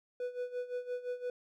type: tone with tremolo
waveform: triangle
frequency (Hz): 494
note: B4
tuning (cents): 0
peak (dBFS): -31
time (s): 0.2-1.3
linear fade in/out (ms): 2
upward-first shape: sine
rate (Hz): 5.8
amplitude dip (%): 80
effects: none